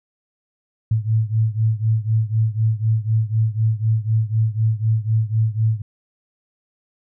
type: beating tone pair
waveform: sine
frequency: 109 / 113 Hz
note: A2 / A2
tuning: -16 / +47 cents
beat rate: 4 Hz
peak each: -18 / -20 dBFS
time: 0.91-5.82 s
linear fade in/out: 5 ms
effects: none